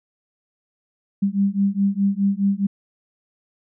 sine beating tone pair, 196 / 200.8 Hz, G3 / G3, 0 / +42 cents, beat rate 4.8 Hz, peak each -20 dBFS, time 1.22-2.67 s, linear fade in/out 10 ms, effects none

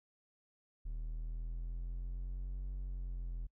triangle exponential two-way sweep, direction up then down, 38.89 to 46.75 to 41.8 Hz, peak -36 dBFS, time 0.85-3.47 s, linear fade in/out 10 ms, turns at 2.73 s, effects noise-tail reverb RT60 0.1 s tail -26 dB re dry

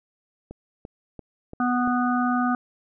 click train, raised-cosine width 2 ms, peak -24 dBFS, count 5, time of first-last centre 0.51-1.875 s, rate 2.93 Hz
harmonic tone, 246.9 Hz, B3, in tune, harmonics 1 / 3 / 5 / 6, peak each -22 / -27 / -27 / -31 dBFS, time 1.6-2.55 s, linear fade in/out 2 ms
effects none

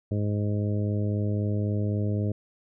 harmonic tone, 103.83 Hz, G#2, in tune, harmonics 1 / 2 / 3 / 4 / 5 / 6, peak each -25 / -31 / -35 / -37 / -39 / -41 dBFS, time 0.11-2.32 s, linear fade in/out 5 ms, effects none

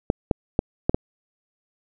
clicks, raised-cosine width 2 ms, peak -4 dBFS, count 5, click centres 0.101 / 0.312 / 0.591 / 0.895 / 0.945 s, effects none

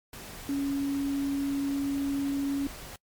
sine tone in noise, 278.8 Hz, C#4, 10 cents sharp, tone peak -26 dBFS, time 0.49-2.67 s, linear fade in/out 2 ms, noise pink, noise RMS -43 dBFS, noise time 0.13-2.96 s, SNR +14 dB, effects noise-tail reverb RT60 0.1 s tail -25 dB re dry + MP3 96 kbps

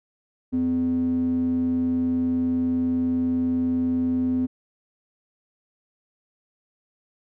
square tone with band-pass filter, 85 Hz, F2, 46 cents flat, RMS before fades -23 dBFS, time 0.52-4.47 s, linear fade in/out 20 ms, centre 260 Hz, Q 6.4, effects none

